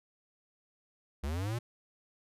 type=linear sweep; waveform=square; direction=up; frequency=65.41 to 123 Hz; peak=-33 dBFS; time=1.23-1.59 s; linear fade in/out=10 ms; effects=resampled to 32000 Hz